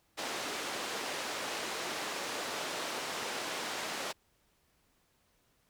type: band-pass noise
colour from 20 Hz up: pink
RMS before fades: -38 dBFS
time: 0.17-4.13 s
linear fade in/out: 20 ms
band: 400 to 6900 Hz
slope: 12 dB/octave
effects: pink hiss -72 dBFS RMS until 5.69 s